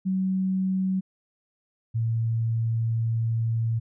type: tone pair in turn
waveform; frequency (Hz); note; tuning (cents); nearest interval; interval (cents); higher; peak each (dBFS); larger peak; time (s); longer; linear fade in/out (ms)
sine; 188.7 / 114.02; F#3 / A#2; +34 / -38; major sixth; 872; first; -22; neither; 0.05-1.01 / 1.94-3.8; second; 20
effects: none